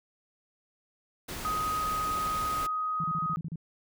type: noise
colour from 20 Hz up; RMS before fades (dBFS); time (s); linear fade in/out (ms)
pink; -38; 1.28-2.67; 10
type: tone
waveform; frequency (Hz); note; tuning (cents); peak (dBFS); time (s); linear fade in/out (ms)
sine; 1254; D#6; +13; -28; 1.45-3.36; 0
type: tone bursts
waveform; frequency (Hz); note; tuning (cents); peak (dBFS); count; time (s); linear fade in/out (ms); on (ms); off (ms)
sine; 162.6; E3; -23; -32; 8; 3-3.558; 2; 40; 34
effects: none